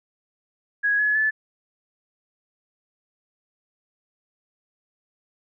sine tone with pitch steps, 1661.2 / 1699 / 1737.8 Hz, G#6 / G#6 / A6, 0 / +39 / -22 cents, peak -18 dBFS, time 0.83-1.31 s, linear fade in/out 20 ms, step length 160 ms, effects none

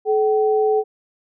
sine tone pair together, 429.8 / 765.8 Hz, A4 / G5, -41 / -41 cents, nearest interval minor seventh, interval 1000 cents, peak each -15 / -22 dBFS, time 0.05-0.84 s, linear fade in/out 50 ms, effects none

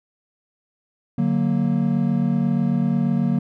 triangle chord, D augmented, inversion none, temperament equal, 146.83 / 185 / 233.1 Hz, D3 / F#3 / A#3, 0 / 0 / 0 cents, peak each -21 / -20 / -19 dBFS, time 1.18-3.39 s, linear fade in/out 5 ms, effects none

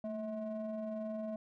triangle ring-modulated tone, 211 Hz, G#3, 28 cents sharp, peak -32 dBFS, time 0.04-1.36 s, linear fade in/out 2 ms, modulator 433 Hz, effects none

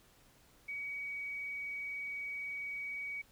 sine tone, 2261 Hz, C#7, 34 cents sharp, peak -38 dBFS, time 0.68-3.22 s, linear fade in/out 10 ms, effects pink hiss -65 dBFS RMS until 3.31 s

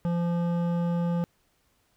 sine tone with hard clipping, 172 Hz, F3, 26 cents flat, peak -26 dBFS, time 0.05-1.24 s, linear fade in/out 0 ms, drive 12 dB, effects pink hiss -69 dBFS RMS until 1.96 s

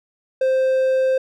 triangle tone, 523.3 Hz, C5, in tune, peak -13 dBFS, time 0.41-1.18 s, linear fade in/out 5 ms, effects none

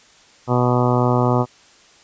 harmonic tone, 123.47 Hz, B2, in tune, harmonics 1 / 2 / 3 / 4 / 5 / 6 / 7 / 8 / 9 / 10, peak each -18 / -21 / -23 / -24 / -25 / -26 / -26 / -27 / -28 / -28 dBFS, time 0.47-1.46 s, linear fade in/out 50 ms, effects white hiss -50 dBFS RMS until 2.03 s + resampled to 16000 Hz

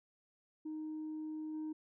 sine tone with level steps, 310.5 Hz, D#4, 3 cents flat, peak -38 / -36 dBFS, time 0.65-1.73 s, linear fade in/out 10 ms, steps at 1.53 s, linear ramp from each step 20 ms, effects tanh soft clip ceiling -37 dBFS

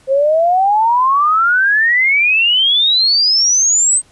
sine exponential sweep, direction up, 523.3 to 8372 Hz, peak -9 dBFS, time 0.07-4.02 s, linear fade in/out 50 ms, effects pink hiss -50 dBFS RMS until 4.11 s + resampled to 24000 Hz

